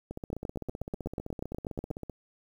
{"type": "two click trains", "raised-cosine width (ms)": 2, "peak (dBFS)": [-24, -20], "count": [32, 14], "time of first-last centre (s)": [[0.11, 2.097], [0.33, 1.912]], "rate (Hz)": [15.6, 8.22], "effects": ["9-bit"]}